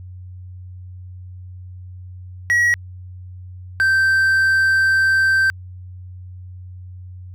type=tone pair in turn; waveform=triangle; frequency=1913 / 1559.6 Hz; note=A#6 / G6; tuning=+44 / -9 cents; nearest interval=major third; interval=353 cents; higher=first; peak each=-11 dBFS; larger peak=neither; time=2.5-2.74 / 3.8-5.5 s; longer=second; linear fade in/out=0 ms; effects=added 91 Hz sine -33 dBFS peak until 7.34 s